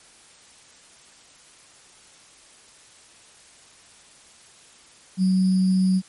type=tone with sample-and-hold; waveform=sine; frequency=187.1 Hz; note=F#3; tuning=20 cents sharp; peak=-16 dBFS; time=5.17-6.02 s; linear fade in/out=50 ms; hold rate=4900 Hz; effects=white hiss -51 dBFS RMS until 6.08 s + MP3 48 kbps